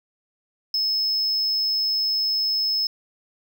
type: tone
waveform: triangle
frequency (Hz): 5200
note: E8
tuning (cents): -24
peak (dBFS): -19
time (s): 0.74-2.87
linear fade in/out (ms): 2
effects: none